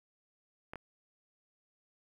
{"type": "clicks", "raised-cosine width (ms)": 0.5, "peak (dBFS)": -27, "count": 2, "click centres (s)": [0.735, 0.757], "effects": ["9-bit"]}